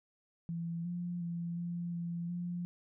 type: tone with pitch steps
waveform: sine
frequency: 168.2 / 175.2 / 170.6 / 172.7 / 170.9 / 175.2 Hz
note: E3 / F3 / F3 / F3 / F3 / F3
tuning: +35 / +6 / -40 / -19 / -37 / +6 cents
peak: -35 dBFS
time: 0.49-2.65 s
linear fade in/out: 0 ms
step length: 360 ms
effects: none